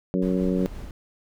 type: harmonic tone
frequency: 92.5 Hz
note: F#2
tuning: in tune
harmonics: 2 / 3 / 4 / 5 / 6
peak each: -23 / -27 / -29 / -31 / -33 dBFS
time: 0.14-0.66 s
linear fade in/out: 0 ms
type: noise with tremolo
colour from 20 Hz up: brown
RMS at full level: -35 dBFS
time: 0.22-0.91 s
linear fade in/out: 2 ms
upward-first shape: sine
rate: 5.7 Hz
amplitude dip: 30%
effects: none